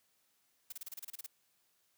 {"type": "noise bursts", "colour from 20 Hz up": "blue", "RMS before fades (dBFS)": -44, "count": 11, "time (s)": [0.7, 1.264], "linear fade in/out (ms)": 5, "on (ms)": 24, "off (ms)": 30, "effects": ["white hiss -75 dBFS RMS until 1.97 s", "high-pass 80 Hz 12 dB/octave"]}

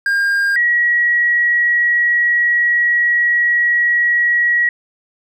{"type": "tone pair in turn", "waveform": ["triangle", "sine"], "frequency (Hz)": [1609, 1913.4], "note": ["G6", "A#6"], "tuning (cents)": [45, 45], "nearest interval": "minor third", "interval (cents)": 300, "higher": "second", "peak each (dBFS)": -11, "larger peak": "neither", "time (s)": [[0.06, 0.56], [0.56, 4.69]], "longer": "second", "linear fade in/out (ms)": 2, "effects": []}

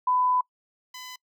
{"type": "tone pair in turn", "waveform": ["sine", "10% pulse"], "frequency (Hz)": [1001, 1007.4], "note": ["B5", "B5"], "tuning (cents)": [23, 34], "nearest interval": "unison", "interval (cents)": 11, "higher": "second", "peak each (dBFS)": [-20, -30], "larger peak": "first", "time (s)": [[0.07, 0.41], [0.94, 1.16]], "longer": "first", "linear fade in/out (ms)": 5, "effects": ["noise-tail reverb RT60 0.1 s tail -24 dB re dry"]}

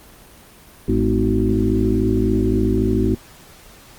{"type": "harmonic tone with a mistuned harmonic", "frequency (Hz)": 53.6, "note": "A1", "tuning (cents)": -45, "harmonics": [1, 2, 4, 5, 6, 7], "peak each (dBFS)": [-22, -22, -22, -22, -22, -22], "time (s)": [0.88, 3.15], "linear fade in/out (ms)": 5, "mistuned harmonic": 5, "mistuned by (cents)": -64, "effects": ["pink hiss -45 dBFS RMS until 3.98 s", "Opus 24 kbps"]}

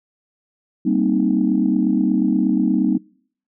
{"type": "chord", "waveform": "sine", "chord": "C minor seventh", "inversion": "second", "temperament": "equal with one note detuned", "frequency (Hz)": [196, 233.1, 261.6, 309.7], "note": ["G3", "Bb3", "C4", "Eb4"], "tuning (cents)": [0, 0, 0, -8], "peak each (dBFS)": -20, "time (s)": [0.85, 2.98], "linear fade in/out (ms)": 10, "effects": ["noise-tail reverb RT60 0.6 s tail -26 dB re dry", "tanh soft clip ceiling -5 dBFS"]}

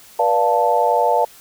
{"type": "chord", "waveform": "sine", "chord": "B half-diminished seventh", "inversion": "none", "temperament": "equal with one note detuned", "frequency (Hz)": [484.6, 587.3, 698.5, 880], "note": ["B4", "D5", "F5", "A5"], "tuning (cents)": [-33, 0, 0, 0], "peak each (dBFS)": [-20, -20, -19, -17], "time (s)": [0.19, 1.25], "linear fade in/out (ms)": 5, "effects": ["white hiss -45 dBFS RMS until 1.4 s"]}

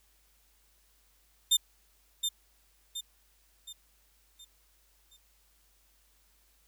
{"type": "tone with echo", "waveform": "sawtooth", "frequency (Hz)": 3600, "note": "A7", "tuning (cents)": 39, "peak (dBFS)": -18, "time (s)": [1.51, 1.57], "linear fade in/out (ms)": 10, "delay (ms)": 720, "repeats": 5, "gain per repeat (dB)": -7, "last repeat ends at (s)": 5.17, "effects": ["added 50 Hz sine -68 dBFS peak until 6.67 s", "white hiss -68 dBFS RMS until 6.67 s"]}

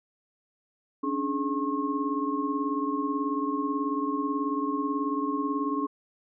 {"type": "tone cluster", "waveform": "sine", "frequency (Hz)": [277, 295.3, 420.9, 1080], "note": ["C#4", "D4", "G#4", "C#6"], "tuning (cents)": [-1, 10, 23, -45], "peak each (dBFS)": [-30, -31, -35, -31], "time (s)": [1.03, 5.87], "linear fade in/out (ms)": 10, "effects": []}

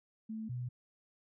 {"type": "tone pair in turn", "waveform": "sine", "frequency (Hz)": [220, 123.47], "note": ["A3", "B2"], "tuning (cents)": [0, 0], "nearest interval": "minor seventh", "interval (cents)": 1000, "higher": "first", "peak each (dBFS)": [-38, -36], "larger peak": "second", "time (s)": [[0.29, 0.49], [0.49, 0.69]], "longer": "neither", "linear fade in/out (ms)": 10, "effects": []}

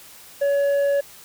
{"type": "tone with tanh clipping", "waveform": "sine", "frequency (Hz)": 564, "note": "C#5", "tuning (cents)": 30, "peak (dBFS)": -18, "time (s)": [0.41, 1.01], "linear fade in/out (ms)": 10, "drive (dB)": 5, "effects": ["white hiss -45 dBFS RMS until 1.24 s"]}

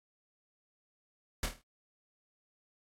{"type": "noise with echo", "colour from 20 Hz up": "pink", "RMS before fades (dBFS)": -32, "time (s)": [1.43, 1.46], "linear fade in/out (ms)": 2, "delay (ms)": 26, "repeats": 6, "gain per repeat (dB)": -6, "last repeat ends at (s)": 1.616, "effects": ["low-pass 12000 Hz 12 dB/octave", "AAC 48 kbps"]}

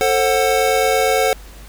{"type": "chord", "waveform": "square", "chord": "F# diminished", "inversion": "first", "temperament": "just", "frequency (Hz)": [444, 532.8, 740], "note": ["A4", "C5", "F#5"], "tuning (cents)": [16, 31, 0], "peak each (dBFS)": -19, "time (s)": [0.01, 1.33], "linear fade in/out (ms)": 0, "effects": ["added 50 Hz sine -37 dBFS peak until 1.68 s", "pink hiss -43 dBFS RMS until 1.68 s"]}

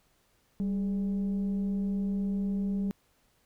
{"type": "tone with frequency modulation", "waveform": "sine", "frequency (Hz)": 196, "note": "G3", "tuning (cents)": 0, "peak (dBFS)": -26, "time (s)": [0.6, 2.91], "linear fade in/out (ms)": 0, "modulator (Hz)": 224, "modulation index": 0.27, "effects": ["tanh soft clip ceiling -24 dBFS", "pink hiss -69 dBFS RMS until 3.45 s"]}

